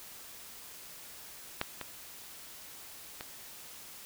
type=clicks; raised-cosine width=0.3 ms; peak=-14 / -21 / -24 dBFS; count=3; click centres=1.614 / 1.813 / 3.209 s; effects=white hiss -49 dBFS RMS until 4.05 s